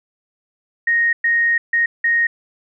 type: tone bursts at uneven times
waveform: sine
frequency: 1864.7 Hz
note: A#6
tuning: in tune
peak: -13 dBFS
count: 4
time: 0.87-1.13 / 1.24-1.58 / 1.73-1.86 / 2.04-2.27 s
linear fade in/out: 5 ms
effects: none